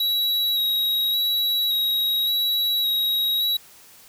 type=tone with vibrato; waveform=square; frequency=3857 Hz; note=B7; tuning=42 cents flat; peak=-20 dBFS; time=0-3.57 s; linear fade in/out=5 ms; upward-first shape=square; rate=0.88 Hz; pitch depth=18 cents each way; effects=white hiss -49 dBFS RMS until 4.08 s